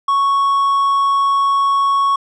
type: tone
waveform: triangle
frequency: 1108.7 Hz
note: C#6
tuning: in tune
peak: -10 dBFS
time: 0.08-2.16 s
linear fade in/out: 5 ms
effects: resampled to 24000 Hz